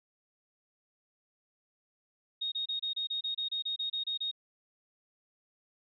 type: tone bursts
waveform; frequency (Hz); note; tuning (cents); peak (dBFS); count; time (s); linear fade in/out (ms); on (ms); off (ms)
sine; 3729; A#7; 0; -31; 14; 2.41-4.314; 10; 110; 28
effects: none